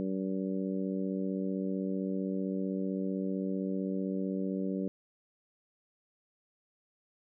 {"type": "harmonic tone", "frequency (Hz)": 95.6, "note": "G2", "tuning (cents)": -43, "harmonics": [2, 3, 4, 5, 6], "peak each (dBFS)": [-33, -36, -40, -41, -44], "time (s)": [0, 4.88], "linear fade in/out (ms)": 0, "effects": []}